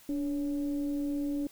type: tone with frequency modulation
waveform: sine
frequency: 288.9 Hz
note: D4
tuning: 28 cents flat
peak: -29 dBFS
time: 0.09-1.47 s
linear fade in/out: 2 ms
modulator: 270 Hz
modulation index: 0.38
effects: white hiss -57 dBFS RMS until 1.51 s